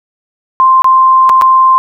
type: tone with dropouts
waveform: sine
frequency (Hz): 1046.5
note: C6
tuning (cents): 0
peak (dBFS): -3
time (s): 0.6-1.78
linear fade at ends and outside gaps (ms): 0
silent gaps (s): 0.82-0.844 / 1.293-1.297 / 1.413-1.42
effects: none